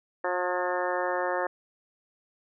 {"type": "harmonic tone with a mistuned harmonic", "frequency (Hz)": 179.6, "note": "F3", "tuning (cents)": 49, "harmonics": [2, 3, 4, 5, 6, 7, 8, 9, 10], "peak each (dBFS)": [-34, -30, -34, -34, -36, -38, -40, -38, -37], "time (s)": [0.24, 1.47], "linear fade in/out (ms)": 5, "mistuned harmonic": 9, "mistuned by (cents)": 28, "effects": []}